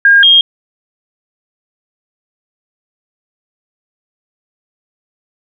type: tone pair in turn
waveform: sine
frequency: 1618 / 3236 Hz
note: G#6 / G#7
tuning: -46 / -46 cents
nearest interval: octave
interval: 1200 cents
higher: second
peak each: -3 dBFS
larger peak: neither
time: 0.05-0.23 / 0.23-0.41 s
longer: neither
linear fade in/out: 2 ms
effects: none